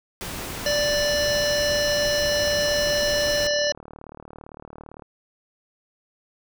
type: noise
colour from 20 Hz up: pink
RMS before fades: -32 dBFS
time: 0.21-3.47 s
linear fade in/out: 0 ms
type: harmonic tone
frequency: 587.3 Hz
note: D5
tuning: in tune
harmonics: 1 / 3 / 5 / 7 / 9 / 10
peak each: -22 / -28 / -31 / -30 / -29 / -33 dBFS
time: 0.66-3.72 s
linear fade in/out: 2 ms
type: click train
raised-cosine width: 1 ms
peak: -26 dBFS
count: 104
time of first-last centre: 2.29-5.022 s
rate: 37.7 Hz
effects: none